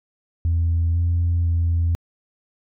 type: tone with pitch steps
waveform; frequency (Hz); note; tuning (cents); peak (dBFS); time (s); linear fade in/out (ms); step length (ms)
sine; 83.6 / 85.6 / 84.3; E2 / F2 / E2; +25 / -34 / +39; -15; 0.45-1.95; 0; 500
effects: tanh soft clip ceiling -14 dBFS